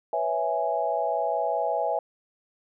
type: chord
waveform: sine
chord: C# minor seventh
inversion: third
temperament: equal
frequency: 493.9 / 554.4 / 659.3 / 830.6 Hz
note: B4 / C#5 / E5 / G#5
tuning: 0 / 0 / 0 / 0 cents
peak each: -32 / -31 / -27 / -28 dBFS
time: 0.13-1.99 s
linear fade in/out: 2 ms
effects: none